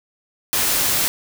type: noise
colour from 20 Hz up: white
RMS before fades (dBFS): -19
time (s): 0.53-1.08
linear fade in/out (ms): 0
effects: none